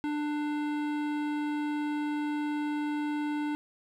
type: tone with hard clipping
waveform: sine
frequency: 296.9 Hz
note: D4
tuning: 19 cents sharp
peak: -31 dBFS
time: 0.04-3.55 s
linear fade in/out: 0 ms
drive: 16 dB
effects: none